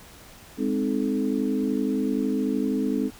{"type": "tone cluster", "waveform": "sine", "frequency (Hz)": [206.7, 259.8, 310.4, 433.6], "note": ["G#3", "C4", "D#4", "A4"], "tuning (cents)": [-8, -12, -4, -25], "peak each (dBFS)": [-28, -25, -29, -31], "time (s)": [0.57, 3.11], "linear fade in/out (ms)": 50, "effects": ["pink hiss -48 dBFS RMS until 3.19 s"]}